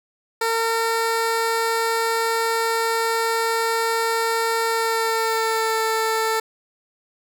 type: tone with pitch glide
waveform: 15% pulse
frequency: 455.1 to 444.7 Hz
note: A#4 to A4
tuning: -42 to +18 cents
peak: -13 dBFS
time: 0.41-6.4 s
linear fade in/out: 5 ms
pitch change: -40 cents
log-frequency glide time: 4.65-5.81 s
effects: none